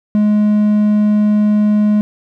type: tone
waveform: triangle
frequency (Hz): 210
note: G#3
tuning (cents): +19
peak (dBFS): -7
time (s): 0.15-2.01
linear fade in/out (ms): 0
effects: none